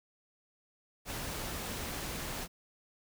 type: noise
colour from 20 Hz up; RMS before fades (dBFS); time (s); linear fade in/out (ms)
pink; -39; 1.05-2.48; 50
effects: none